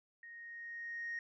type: tone with level ramp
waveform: sine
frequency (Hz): 1864.7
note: A#6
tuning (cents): 0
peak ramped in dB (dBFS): -50 to -36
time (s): 0.23-1.19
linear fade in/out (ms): 2
effects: tanh soft clip ceiling -35 dBFS